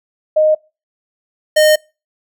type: tone pair in turn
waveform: sine / square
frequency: 619 / 613.7 Hz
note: D#5 / D#5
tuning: -9 / -24 cents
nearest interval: unison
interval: 15 cents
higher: first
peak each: -8 dBFS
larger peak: neither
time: 0.36-0.55 / 1.56-1.76 s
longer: second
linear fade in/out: 10 ms
effects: noise-tail reverb RT60 0.3 s tail -25 dB re dry